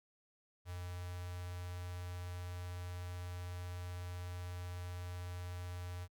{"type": "tone with notch filter", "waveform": "square", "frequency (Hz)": 89.2, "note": "F2", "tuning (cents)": 37, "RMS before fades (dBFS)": -44, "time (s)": [0.65, 6.08], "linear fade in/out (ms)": 50, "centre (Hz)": 300, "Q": 0.8, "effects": ["Opus 48 kbps"]}